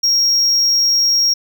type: tone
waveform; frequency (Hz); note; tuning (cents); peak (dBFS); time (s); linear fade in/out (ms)
triangle; 5590; F8; +1; -10; 0.03-1.34; 10
effects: none